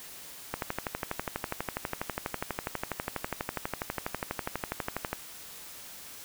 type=click train; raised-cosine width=0.5 ms; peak=-15 dBFS; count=57; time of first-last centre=0.54-5.13 s; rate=12.2 Hz; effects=white hiss -46 dBFS RMS until 6.24 s